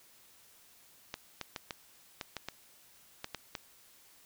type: clicks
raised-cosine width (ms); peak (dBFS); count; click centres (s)
0.2; -20; 10; 1.141 / 1.413 / 1.562 / 1.708 / 2.212 / 2.367 / 2.486 / 3.244 / 3.347 / 3.552
effects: white hiss -61 dBFS RMS until 4.25 s